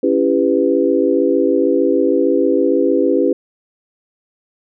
sine chord, C# half-diminished seventh, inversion none, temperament just, 277.2 / 332.6 / 399.1 / 498.9 Hz, C#4 / E4 / G4 / B4, 0 / +16 / +31 / +17 cents, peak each -17 dBFS, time 0.03-3.33 s, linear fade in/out 5 ms, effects none

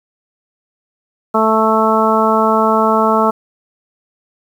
harmonic tone, 220 Hz, A3, in tune, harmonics 1 / 2 / 3 / 4 / 5 / 6, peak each -17 / -17 / -17 / -17 / -17 / -17 dBFS, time 1.34-3.31 s, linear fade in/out 10 ms, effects 7-bit

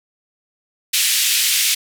pink band-pass noise, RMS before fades -17 dBFS, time 0.93-1.75 s, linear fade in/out 10 ms, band 2400 to 15000 Hz, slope 24 dB/octave, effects none

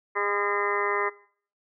harmonic tone with a mistuned harmonic, 203.9 Hz, G#3, 32 cents flat, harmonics 2 / 3 / 4 / 5 / 6 / 7 / 8 / 9 / 10, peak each -30 / -38 / -37 / -30 / -31 / -40 / -39 / -32 / -32 dBFS, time 0.15-1.1 s, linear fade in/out 20 ms, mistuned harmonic 7, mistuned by -72 cents, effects noise-tail reverb RT60 0.5 s tail -19 dB re dry

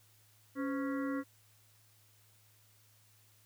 harmonic tone with a mistuned harmonic, 277.2 Hz, C#4, in tune, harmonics 1 / 2 / 4 / 5 / 6 / 7, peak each -34 / -42 / -46 / -47 / -52 / -49 dBFS, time 0.55-1.24 s, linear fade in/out 50 ms, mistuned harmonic 2, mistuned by -130 cents, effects added 106 Hz sine -67 dBFS peak until 3.45 s + white hiss -67 dBFS RMS until 3.45 s

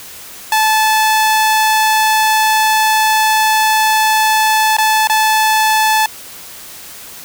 sawtooth tone with dropouts, 870 Hz, A5, 20 cents flat, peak -6 dBFS, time 0.52-6.06 s, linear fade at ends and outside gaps 2 ms, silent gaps 4.768-4.784 / 5.073-5.097 s, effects white hiss -33 dBFS RMS until 7.24 s

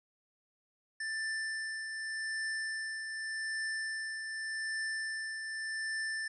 square tone with tremolo, 1771 Hz, A6, 11 cents sharp, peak -34 dBFS, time 1-6.28 s, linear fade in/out 5 ms, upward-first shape triangle, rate 0.85 Hz, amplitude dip 45%, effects resampled to 24000 Hz

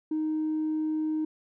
triangle tone with tanh clipping, 311.1 Hz, D#4, in tune, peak -26 dBFS, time 0.11-1.25 s, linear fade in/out 5 ms, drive 5 dB, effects none

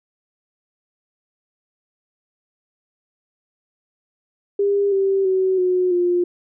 sine tone with pitch steps, 402 / 389.2 / 376.8 / 364.8 / 353.2 Hz, G4 / G4 / F#4 / F#4 / F4, +44 / -12 / +32 / -24 / +20 cents, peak -15 dBFS, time 4.59-6.24 s, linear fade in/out 5 ms, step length 330 ms, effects none

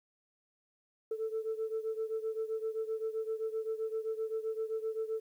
sine beating tone pair, 440 / 447.7 Hz, A4 / A4, 0 / +30 cents, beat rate 7.7 Hz, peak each -34 / -37 dBFS, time 1.11-5.2 s, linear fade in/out 5 ms, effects tanh soft clip ceiling -28 dBFS + 11-bit

